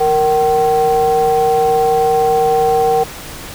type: ring-modulated tone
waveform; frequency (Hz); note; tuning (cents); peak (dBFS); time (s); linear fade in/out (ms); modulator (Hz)
triangle; 150; D3; +37; -5; 0-3.04; 10; 615
effects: pink hiss -30 dBFS RMS until 3.54 s